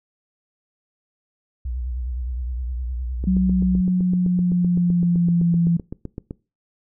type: tone with vibrato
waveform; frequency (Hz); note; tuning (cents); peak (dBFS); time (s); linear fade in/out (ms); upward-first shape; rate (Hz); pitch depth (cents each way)
sine; 61.74; B1; 0; -24; 1.65-3.81; 5; sine; 9.7; 98
type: click train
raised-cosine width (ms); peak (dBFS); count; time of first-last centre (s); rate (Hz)
3; -17; 25; 3.24-6.309; 7.82
type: tone with pitch glide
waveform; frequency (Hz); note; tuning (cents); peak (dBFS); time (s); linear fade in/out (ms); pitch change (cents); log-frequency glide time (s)
sine; 186.1 to 169.67; F#3 to F3; +10 to -50; -15; 3.27-5.77; 5; -160; 3.43-5.61
effects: noise-tail reverb RT60 0.3 s tail -22 dB re dry